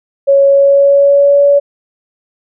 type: tone with pitch glide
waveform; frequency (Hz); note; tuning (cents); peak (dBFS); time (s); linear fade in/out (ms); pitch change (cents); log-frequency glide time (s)
sine; 554.4 to 568.3; C#5 to C#5; 0 to +43; -4; 0.27-1.6; 20; +43; 0.45-1.43
effects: none